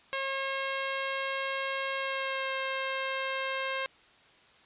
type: tone with pitch glide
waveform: 10% pulse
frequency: 540 to 532.6 Hz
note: C#5 to C5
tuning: -45 to +31 cents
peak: -22 dBFS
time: 0.13-3.86 s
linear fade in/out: 0 ms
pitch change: -24 cents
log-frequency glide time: 1.98-2.53 s
effects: white hiss -59 dBFS RMS until 4.65 s + resampled to 8000 Hz